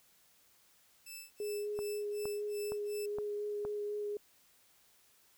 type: tone with tremolo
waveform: 10% pulse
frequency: 2637 Hz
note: E7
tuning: in tune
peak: -36 dBFS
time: 1.06-3.06 s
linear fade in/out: 5 ms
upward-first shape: sine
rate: 2.7 Hz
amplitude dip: 100%
type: tone with vibrato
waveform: sine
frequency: 415.3 Hz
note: G#4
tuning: in tune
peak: -35 dBFS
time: 1.4-4.17 s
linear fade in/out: 2 ms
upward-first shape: sine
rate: 4 Hz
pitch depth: 10 cents each way
type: click train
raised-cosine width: 1 ms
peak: -29 dBFS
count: 5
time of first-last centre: 1.79-3.65 s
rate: 2.15 Hz
effects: white hiss -67 dBFS RMS until 5.37 s